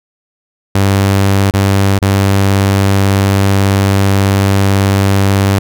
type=tone with dropouts; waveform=sawtooth; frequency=98.2 Hz; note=G2; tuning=4 cents sharp; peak=-4 dBFS; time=0.75-5.59 s; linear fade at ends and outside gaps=5 ms; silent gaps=1.51-1.537 / 1.989-2.018 s; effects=none